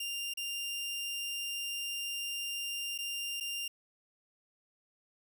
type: tone with dropouts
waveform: sawtooth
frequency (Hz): 2794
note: F7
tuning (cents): 0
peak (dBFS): -32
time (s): 0-3.68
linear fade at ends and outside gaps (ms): 5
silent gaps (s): 0.338-0.372 / 2.979-2.986 / 3.401-3.407
effects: none